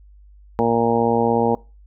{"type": "harmonic tone", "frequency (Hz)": 116.54, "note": "A#2", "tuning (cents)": 0, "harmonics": [1, 2, 3, 4, 5, 6, 7, 8], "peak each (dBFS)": [-29, -21, -26, -19, -26, -28, -22, -26], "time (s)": [0.59, 1.55], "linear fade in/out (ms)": 0, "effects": ["noise-tail reverb RT60 0.3 s tail -23 dB re dry", "added 50 Hz sine -44 dBFS peak until 1.86 s"]}